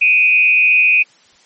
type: tone with frequency modulation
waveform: sine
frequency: 2489 Hz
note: D#7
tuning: in tune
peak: -8 dBFS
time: 0.01-1.03 s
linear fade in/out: 10 ms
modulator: 171 Hz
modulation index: 0.6
effects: white hiss -50 dBFS RMS until 1.45 s + MP3 32 kbps